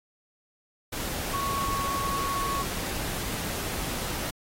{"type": "tone in noise", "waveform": "sine", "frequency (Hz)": 1108.7, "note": "C#6", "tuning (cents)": 0, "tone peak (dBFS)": -28, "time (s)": [1.33, 2.63], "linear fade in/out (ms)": 10, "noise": "pink", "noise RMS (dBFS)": -33, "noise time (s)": [0.92, 4.31], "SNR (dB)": 2, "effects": ["AAC 48 kbps"]}